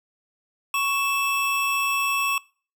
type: tone pair together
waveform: square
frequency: 1108.7 / 2637 Hz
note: C#6 / E7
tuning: 0 / 0 cents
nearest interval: octave + minor third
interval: 1500 cents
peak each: -25 dBFS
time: 0.74-2.38 s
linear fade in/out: 2 ms
effects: noise-tail reverb RT60 0.4 s tail -23 dB re dry